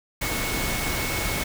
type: tone in noise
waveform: sine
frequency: 2200 Hz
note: C#7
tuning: 14 cents flat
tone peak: -32 dBFS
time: 0.21-1.44 s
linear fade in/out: 10 ms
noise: pink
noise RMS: -27 dBFS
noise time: 0.21-1.44 s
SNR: -8 dB
effects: none